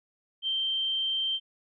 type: tone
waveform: sine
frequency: 3136 Hz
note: G7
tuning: in tune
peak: -26 dBFS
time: 0.42-1.4 s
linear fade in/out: 50 ms
effects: none